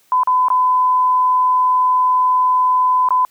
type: tone with dropouts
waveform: sine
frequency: 1009 Hz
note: B5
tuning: 37 cents sharp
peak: -11 dBFS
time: 0.12-3.25 s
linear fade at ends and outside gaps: 1 ms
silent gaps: 0.234-0.273 / 0.484-0.502 / 3.088-3.106 s
effects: white hiss -56 dBFS RMS until 3.3 s + high-pass 60 Hz 12 dB/octave